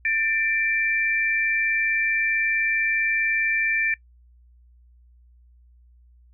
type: tone pair together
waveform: sine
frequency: 1787.7 / 2349 Hz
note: A6 / D7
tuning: +27 / 0 cents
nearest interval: perfect fourth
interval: 473 cents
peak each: -23 dBFS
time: 0.05-3.94 s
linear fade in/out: 2 ms
effects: noise-tail reverb RT60 0.1 s tail -23 dB re dry + added 60 Hz sine -51 dBFS peak until 6.33 s